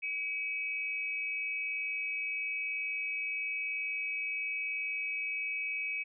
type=tone pair together; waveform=sine; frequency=2281 / 2560 Hz; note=C#7 / D#7; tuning=+49 / +49 cents; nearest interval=major second; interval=200 cents; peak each=-35 / -36 dBFS; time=0.02-6.04 s; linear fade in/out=20 ms; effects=none